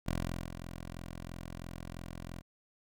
10% pulse tone with ADSR envelope, 43 Hz, F1, 26 cents flat, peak -23 dBFS, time 0.06-2.42 s, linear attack 16 ms, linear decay 440 ms, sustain -11 dB, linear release 32 ms, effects none

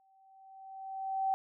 sine tone with exponential growth, 771 Hz, G5, 29 cents flat, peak -26 dBFS, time 0-1.34 s, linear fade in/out 0 ms, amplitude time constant 290 ms, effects none

